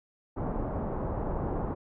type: low-pass noise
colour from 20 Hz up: pink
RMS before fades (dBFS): -32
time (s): 0.36-1.75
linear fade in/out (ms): 20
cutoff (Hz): 1000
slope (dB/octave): 24
effects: none